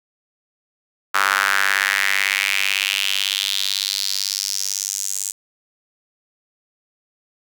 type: tone with high-pass filter sweep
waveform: sawtooth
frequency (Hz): 98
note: G2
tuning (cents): 0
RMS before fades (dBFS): -21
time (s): 1.14-5.32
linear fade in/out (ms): 10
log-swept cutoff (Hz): 1300 to 7500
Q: 3.5
effects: none